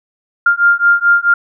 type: beating tone pair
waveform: sine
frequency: 1398 / 1402.6 Hz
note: F6 / F6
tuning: +1 / +7 cents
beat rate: 4.6 Hz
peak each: -11 dBFS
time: 0.46-1.34 s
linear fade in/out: 5 ms
effects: none